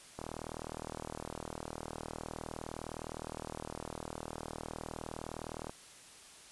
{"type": "click train", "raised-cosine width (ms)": 1, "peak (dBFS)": -26, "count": 219, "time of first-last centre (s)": [0.19, 5.695], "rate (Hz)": 39.6, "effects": ["white hiss -55 dBFS RMS until 6.51 s", "resampled to 24000 Hz"]}